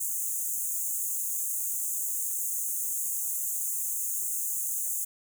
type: high-pass noise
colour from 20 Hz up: pink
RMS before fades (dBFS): -31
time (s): 0-5.05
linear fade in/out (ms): 10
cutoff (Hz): 6500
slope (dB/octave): 96
effects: none